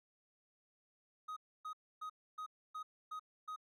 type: tone bursts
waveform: triangle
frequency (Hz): 1255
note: D#6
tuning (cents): +15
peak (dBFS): -40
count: 7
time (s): 1.28-3.562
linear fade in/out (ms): 10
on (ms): 86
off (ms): 280
effects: none